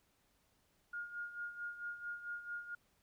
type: tone with tremolo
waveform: sine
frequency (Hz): 1423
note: F6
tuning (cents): +32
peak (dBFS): -39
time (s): 0.93-2.75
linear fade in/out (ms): 5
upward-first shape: sine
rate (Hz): 4.5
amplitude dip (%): 70
effects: pink hiss -75 dBFS RMS until 3.02 s